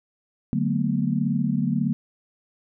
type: chord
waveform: sine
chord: B minor seventh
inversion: first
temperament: equal with one note detuned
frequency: 146.83 / 185 / 220 / 241.7 Hz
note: D3 / F#3 / A3 / B3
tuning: 0 / 0 / 0 / -37 cents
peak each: -26 dBFS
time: 0.53-1.93 s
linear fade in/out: 0 ms
effects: none